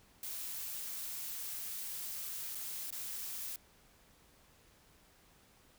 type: noise with dropouts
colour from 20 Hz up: blue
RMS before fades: -42 dBFS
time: 0.23-3.56 s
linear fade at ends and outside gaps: 2 ms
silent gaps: 2.549-2.552 / 2.906-2.924 s
effects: pink hiss -65 dBFS RMS until 5.78 s